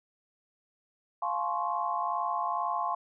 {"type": "chord", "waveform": "sine", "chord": "Db major seventh", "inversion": "first", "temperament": "equal with one note detuned", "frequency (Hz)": [698.5, 849.5, 1046.5, 1108.7], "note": ["F5", "Ab5", "C6", "Db6"], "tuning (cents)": [0, 39, 0, 0], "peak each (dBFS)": [-34, -34, -32, -35], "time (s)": [1.22, 2.95], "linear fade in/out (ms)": 5, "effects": []}